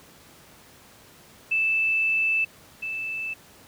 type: tone pair in turn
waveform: sine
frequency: 2637 / 2637 Hz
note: E7 / E7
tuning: 0 / 0 cents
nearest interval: unison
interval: 0 cents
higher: neither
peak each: -20 / -28 dBFS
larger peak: first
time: 1.51-2.45 / 2.82-3.34 s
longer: first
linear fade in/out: 10 ms
effects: pink hiss -51 dBFS RMS until 3.67 s + high-pass 80 Hz 12 dB/octave